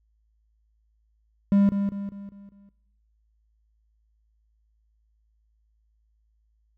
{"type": "tone with echo", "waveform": "triangle", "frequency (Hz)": 199.9, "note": "G3", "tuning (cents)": 34, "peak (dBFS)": -14, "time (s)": [1.52, 1.69], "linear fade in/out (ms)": 0, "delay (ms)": 200, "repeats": 5, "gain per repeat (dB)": -7, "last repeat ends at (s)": 2.69, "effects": ["noise-tail reverb RT60 0.8 s tail -18 dB re dry", "added 54 Hz sine -64 dBFS peak until 6.77 s"]}